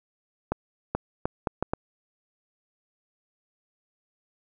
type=accelerating click train; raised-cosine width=1 ms; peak=-11 dBFS; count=6; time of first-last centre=0.52-1.735 s; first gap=430 ms; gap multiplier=0.71; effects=none